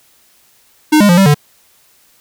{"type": "tone with pitch steps", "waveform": "square", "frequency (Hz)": [306.1, 205.1, 174.7, 194.3, 147], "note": ["D#4", "G#3", "F3", "G3", "D3"], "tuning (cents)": [-28, -21, 1, -15, 2], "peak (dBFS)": -6, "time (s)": [0.92, 1.345], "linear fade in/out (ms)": 10, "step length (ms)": 85, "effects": ["white hiss -51 dBFS RMS until 2.2 s"]}